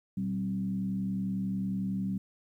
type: tone with frequency modulation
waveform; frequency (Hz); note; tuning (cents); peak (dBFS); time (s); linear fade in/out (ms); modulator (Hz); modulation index
sine; 191.3; G3; -42; -29; 0.17-2.18; 5; 71; 0.62
effects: 11-bit